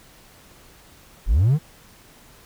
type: linear sweep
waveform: triangle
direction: up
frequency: 31.94 to 164.81 Hz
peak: -11 dBFS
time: 1.26-1.59 s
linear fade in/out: 50 ms
effects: tanh soft clip ceiling -9 dBFS + pink hiss -50 dBFS RMS until 2.45 s